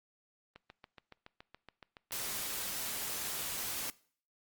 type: click train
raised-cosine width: 0.3 ms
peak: -34 dBFS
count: 14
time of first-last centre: 0.56-2.391 s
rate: 7.1 Hz
type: noise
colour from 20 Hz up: white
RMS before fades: -38 dBFS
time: 2.12-3.9 s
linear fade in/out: 0 ms
effects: noise-tail reverb RT60 0.5 s tail -21 dB re dry + Opus 32 kbps